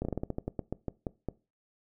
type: slowing click train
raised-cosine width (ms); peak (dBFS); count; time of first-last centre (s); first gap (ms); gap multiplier
2; -19; 14; 0.02-1.287; 30; 1.18
effects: noise-tail reverb RT60 0.3 s tail -21 dB re dry